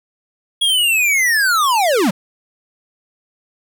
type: linear sweep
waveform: square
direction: down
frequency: 3338 to 164.81 Hz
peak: -13 dBFS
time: 0.61-2.11 s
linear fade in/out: 10 ms
effects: none